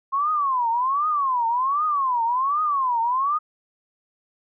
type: tone with vibrato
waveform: sine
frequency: 1065 Hz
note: C6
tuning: 30 cents sharp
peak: -19 dBFS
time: 0.12-3.39 s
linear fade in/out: 20 ms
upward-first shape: triangle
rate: 1.3 Hz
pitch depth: 290 cents each way
effects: none